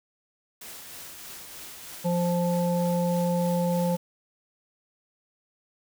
white noise with tremolo, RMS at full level -41 dBFS, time 0.61-3.97 s, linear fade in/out 5 ms, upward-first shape triangle, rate 3.2 Hz, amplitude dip 30%
harmonic tone, 174.61 Hz, F3, in tune, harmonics 1 / 3 / 5, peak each -24 / -27 / -33 dBFS, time 2.04-3.97 s, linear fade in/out 20 ms
effects none

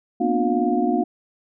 sine tone cluster, 235 / 253.8 / 297 / 356.3 / 708 Hz, A#3 / B3 / D4 / F4 / F5, +14 / +47 / +20 / +35 / +23 cents, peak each -24 dBFS, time 0.2-1.04 s, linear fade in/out 10 ms, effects none

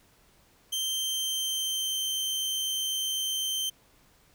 sawtooth tone with pitch glide, 3136 to 3116 Hz, G7 to G7, 0 to -11 cents, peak -25 dBFS, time 0.72-3.7 s, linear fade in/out 10 ms, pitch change -11 cents, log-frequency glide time 1.04-1.96 s, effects pink hiss -62 dBFS RMS until 4.34 s

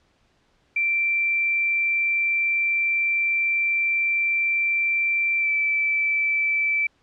sine tone with pitch glide, 2349 to 2321 Hz, D7 to D7, 0 to -21 cents, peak -19 dBFS, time 0.76-6.87 s, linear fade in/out 5 ms, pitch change -21 cents, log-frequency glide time 5.39-5.49 s, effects pink hiss -64 dBFS RMS until 7.02 s + low-pass 5000 Hz 12 dB/octave

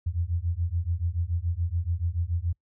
sine beating tone pair, 82.41 / 89.41 Hz, E2 / F2, 0 / +41 cents, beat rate 7 Hz, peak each -28 dBFS, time 0.06-2.53 s, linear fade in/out 10 ms, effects noise-tail reverb RT60 0.1 s tail -26 dB re dry

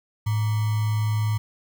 sine tone with sample-and-hold, 107.5 Hz, A2, 40 cents flat, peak -20 dBFS, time 0.26-1.38 s, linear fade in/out 10 ms, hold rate 1050 Hz, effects none

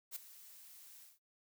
blue noise with ADSR envelope, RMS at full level -41 dBFS, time 0.11-1.19 s, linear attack 50 ms, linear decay 6 ms, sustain -16 dB, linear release 170 ms, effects noise-tail reverb RT60 0.1 s tail -18 dB re dry

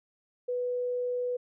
sine tone, 493.5 Hz, B4, 1 cent flat, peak -28 dBFS, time 0.48-1.37 s, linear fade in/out 10 ms, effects none

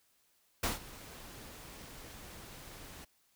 pink noise with ADSR envelope, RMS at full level -31 dBFS, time 0.63-3.05 s, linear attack 7 ms, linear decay 150 ms, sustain -19 dB, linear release 10 ms, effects white hiss -72 dBFS RMS until 3.35 s

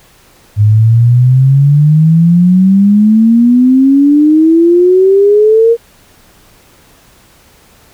sine exponential sweep, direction up, 102.9 to 469.9 Hz, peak -3 dBFS, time 0.56-5.77 s, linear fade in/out 50 ms, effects pink hiss -44 dBFS RMS until 7.93 s

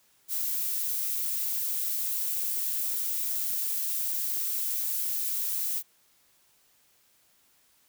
violet noise, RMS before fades -30 dBFS, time 0.28-5.83 s, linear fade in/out 50 ms, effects white hiss -65 dBFS RMS until 7.88 s

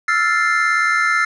triangle chord, F major seventh, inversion third, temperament equal, 1318.5 / 1396.9 / 1760 / 2093 Hz, E6 / F6 / A6 / C7, 0 / 0 / 0 / 0 cents, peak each -18 dBFS, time 0.08-1.25 s, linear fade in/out 5 ms, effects resampled to 24000 Hz

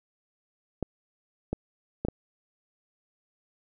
clicks, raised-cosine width 2 ms, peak -15 dBFS, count 4, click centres 0.827 / 1.53 / 2.05 / 2.085 s, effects none

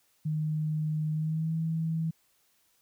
sine tone with pitch glide, 154.4 to 161.89 Hz, D#3 to E3, -13 to -31 cents, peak -27 dBFS, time 0.25-2.11 s, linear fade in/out 10 ms, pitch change +82 cents, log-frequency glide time 1.12-1.54 s, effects white hiss -69 dBFS RMS until 2.81 s

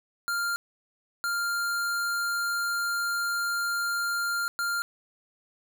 square tone bursts at uneven times, 1396.9 Hz, F6, in tune, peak -27 dBFS, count 3, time 0.28-0.56 / 1.24-4.48 / 4.59-4.82 s, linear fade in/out 0 ms, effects none

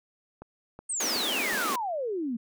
click train, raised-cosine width 1 ms, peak -28 dBFS, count 4, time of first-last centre 0.42-1.531 s, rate 2.7 Hz
sine exponential sweep, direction down, 8870 to 220 Hz, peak -28 dBFS, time 0.89-2.37 s, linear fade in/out 10 ms
pink high-pass noise, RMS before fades -32 dBFS, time 1-1.76 s, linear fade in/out 5 ms, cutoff 210 Hz, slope 48 dB/octave
effects none

